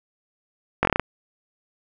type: slowing click train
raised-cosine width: 0.5 ms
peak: -3 dBFS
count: 7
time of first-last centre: 0.83-0.996 s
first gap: 20 ms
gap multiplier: 1.13
effects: none